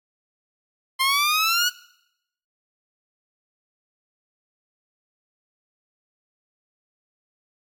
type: exponential sweep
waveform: 15% pulse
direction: up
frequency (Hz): 1046.5 to 1480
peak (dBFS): -12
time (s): 0.99-1.7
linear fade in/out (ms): 20
effects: noise-tail reverb RT60 0.8 s tail -21 dB re dry + AAC 64 kbps